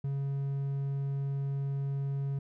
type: tone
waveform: triangle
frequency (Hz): 138.59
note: C#3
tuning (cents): 0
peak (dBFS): -28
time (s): 0.04-2.39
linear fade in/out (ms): 5
effects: none